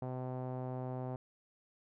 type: tone with low-pass filter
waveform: sawtooth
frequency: 127.8 Hz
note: C3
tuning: 40 cents flat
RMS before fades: -40 dBFS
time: 0.02-1.16 s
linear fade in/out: 2 ms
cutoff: 760 Hz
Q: 2.1
effects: none